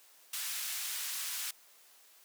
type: band-pass noise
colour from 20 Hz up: white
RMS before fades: -38 dBFS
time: 0.33-1.51 s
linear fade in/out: 5 ms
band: 1500 to 15000 Hz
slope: 12 dB/octave
effects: white hiss -61 dBFS RMS until 2.24 s + high-pass 400 Hz 12 dB/octave